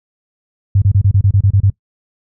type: tone bursts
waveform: sine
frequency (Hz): 98.9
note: G2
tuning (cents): +16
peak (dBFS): -7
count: 10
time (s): 0.75-1.701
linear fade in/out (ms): 5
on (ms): 69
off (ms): 29
effects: noise-tail reverb RT60 0.1 s tail -21 dB re dry